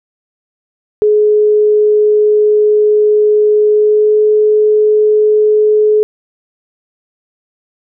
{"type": "tone with pitch glide", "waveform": "sine", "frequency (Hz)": [422.3, 425.7], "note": ["G#4", "G#4"], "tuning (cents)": [29, 43], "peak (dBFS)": -6, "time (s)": [1.02, 6.03], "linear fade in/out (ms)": 0, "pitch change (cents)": 14, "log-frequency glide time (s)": [3.7, 4.18], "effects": []}